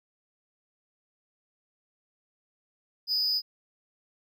triangle tone with amplitude modulation, 4978 Hz, D#8, in tune, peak -20 dBFS, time 3.07-3.42 s, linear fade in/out 50 ms, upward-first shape sine, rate 252 Hz, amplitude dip 70%, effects none

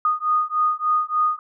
sine beating tone pair, 1233 / 1236.4 Hz, D#6 / D#6, -16 / -11 cents, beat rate 3.4 Hz, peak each -21 dBFS, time 0.05-1.39 s, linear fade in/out 2 ms, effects none

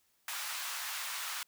pink high-pass noise, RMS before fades -39 dBFS, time 0.28-1.43 s, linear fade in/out 2 ms, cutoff 1000 Hz, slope 24 dB/octave, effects white hiss -73 dBFS RMS until 1.47 s

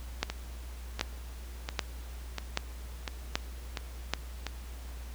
two click trains, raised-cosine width 0.2 ms, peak -10 / -16 dBFS, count 6 / 7, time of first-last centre 0.23-4.136 / 0.3-4.467 s, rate 1.28 / 1.44 Hz, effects added 60 Hz sine -40 dBFS peak until 5.14 s + pink hiss -52 dBFS RMS until 5.14 s

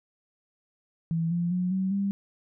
sine tone with pitch steps, 164.81 / 172.6 / 180.77 / 189.32 / 198.27 Hz, E3 / F3 / F#3 / F#3 / G3, 0 / -20 / -40 / +40 / +20 cents, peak -24 dBFS, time 1.11-2.11 s, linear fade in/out 0 ms, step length 200 ms, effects none

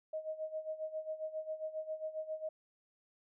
sine tone with tremolo, 627 Hz, D#5, 13 cents sharp, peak -35 dBFS, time 0.13-2.49 s, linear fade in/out 5 ms, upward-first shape sine, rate 7.4 Hz, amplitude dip 80%, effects none

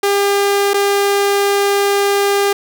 sawtooth tone with dropouts, 401.5 Hz, G4, 41 cents sharp, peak -8 dBFS, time 0.03-2.53 s, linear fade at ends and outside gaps 5 ms, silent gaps 0.735-0.741 s, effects none

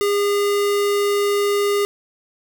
square tone, 406.7 Hz, G#4, 36 cents flat, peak -17 dBFS, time 0.01-1.85 s, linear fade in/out 0 ms, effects none

